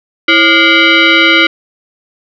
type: tone with frequency modulation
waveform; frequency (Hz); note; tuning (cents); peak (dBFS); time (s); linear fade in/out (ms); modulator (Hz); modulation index
sine; 329.6; E4; 0; -4; 0.28-1.47; 5; 874; 3.4
effects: none